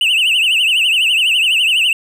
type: tone with vibrato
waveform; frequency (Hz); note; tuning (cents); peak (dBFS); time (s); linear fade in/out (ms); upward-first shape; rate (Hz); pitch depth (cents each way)
triangle; 2794; F7; 0; -9; 0.01-1.93; 2; triangle; 12; 180
effects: none